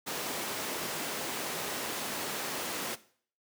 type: high-pass noise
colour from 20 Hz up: pink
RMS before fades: -36 dBFS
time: 0.06-2.96 s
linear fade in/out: 20 ms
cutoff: 270 Hz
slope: 12 dB/octave
effects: noise-tail reverb RT60 0.5 s tail -17 dB re dry